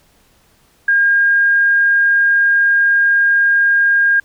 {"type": "tone", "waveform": "sine", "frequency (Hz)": 1616, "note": "G#6", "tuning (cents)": -48, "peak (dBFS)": -9, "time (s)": [0.88, 4.2], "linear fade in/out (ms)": 5, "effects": ["pink hiss -54 dBFS RMS until 4.24 s"]}